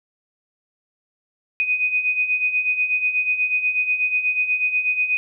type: beating tone pair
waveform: sine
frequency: 2489 / 2497.2 Hz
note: D#7 / D#7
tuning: 0 / +6 cents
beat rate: 8.2 Hz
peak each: -25 / -19 dBFS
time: 1.6-5.17 s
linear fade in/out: 0 ms
effects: none